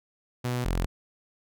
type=tone pair in turn; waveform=sawtooth; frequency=123.47 / 43.65 Hz; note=B2 / F1; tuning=0 / 0 cents; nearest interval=octave + tritone; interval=1800 cents; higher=first; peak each=-23 / -21 dBFS; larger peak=second; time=0.44-0.65 / 0.65-0.86 s; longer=neither; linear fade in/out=10 ms; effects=none